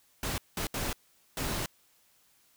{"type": "noise bursts at uneven times", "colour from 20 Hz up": "pink", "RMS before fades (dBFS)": -33, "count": 4, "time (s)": [[0.23, 0.38], [0.57, 0.67], [0.74, 0.93], [1.37, 1.66]], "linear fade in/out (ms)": 2, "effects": ["white hiss -66 dBFS RMS until 2.56 s"]}